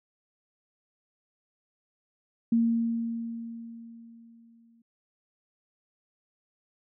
sine tone with exponential decay, 230.7 Hz, A#3, 18 cents flat, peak -19 dBFS, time 2.52-4.82 s, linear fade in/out 5 ms, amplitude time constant 500 ms, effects none

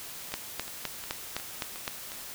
two click trains, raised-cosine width 0.2 ms, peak -23 / -13 dBFS, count 6 / 7, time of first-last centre 0.32-2.119 / 0.34-1.878 s, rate 2.78 / 3.9 Hz, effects white hiss -42 dBFS RMS until 2.34 s

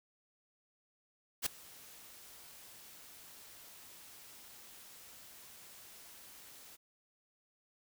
white noise with ADSR envelope, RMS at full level -31 dBFS, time 1.42-6.77 s, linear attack 43 ms, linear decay 4 ms, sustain -24 dB, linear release 23 ms, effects none

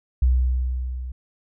sine tone with level ramp, 63 Hz, B1, 35 cents sharp, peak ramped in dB -13 to -29 dBFS, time 0.22-1.12 s, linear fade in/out 5 ms, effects none

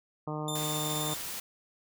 harmonic tone, 152.4 Hz, D#3, 36 cents flat, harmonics 1 / 2 / 3 / 4 / 5 / 6 / 7 / 8, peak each -36 / -39 / -41 / -42 / -43 / -44 / -44 / -45 dBFS, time 0.27-1.14 s, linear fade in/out 5 ms
20% pulse tone with tremolo, 3579 Hz, A7, 29 cents sharp, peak -28 dBFS, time 0.48-1.15 s, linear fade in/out 2 ms, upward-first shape square, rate 19 Hz, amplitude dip 30%
white noise, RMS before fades -38 dBFS, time 0.55-1.4 s, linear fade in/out 5 ms
effects none

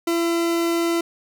40% pulse tone, 337.3 Hz, E4, 40 cents sharp, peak -18 dBFS, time 0.07-1.01 s, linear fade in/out 5 ms, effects none

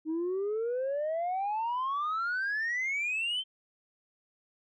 sine exponential sweep, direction up, 308.1 to 3136 Hz, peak -27 dBFS, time 0.05-3.44 s, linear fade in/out 50 ms, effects tanh soft clip ceiling -27 dBFS

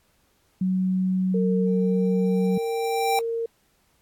sine tone, 186.3 Hz, F#3, 12 cents sharp, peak -20 dBFS, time 0.61-2.58 s, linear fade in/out 5 ms
sine tone with pitch glide, 456.2 to 459.9 Hz, A#4 to A#4, -37 to -23 cents, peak -24 dBFS, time 1.34-3.46 s, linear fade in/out 5 ms, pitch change +14 cents, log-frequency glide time 1.89-1.94 s
square tone with exponential growth, 784 Hz, G5, in tune, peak -20 dBFS, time 1.67-3.19 s, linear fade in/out 1 ms, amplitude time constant 330 ms
effects pink hiss -65 dBFS RMS until 4.01 s + AAC 64 kbps

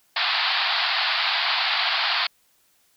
white band-pass noise, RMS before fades -23 dBFS, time 0.16-2.27 s, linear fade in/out 5 ms, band 670 to 4700 Hz, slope 96 dB/octave, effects white hiss -63 dBFS RMS until 2.96 s

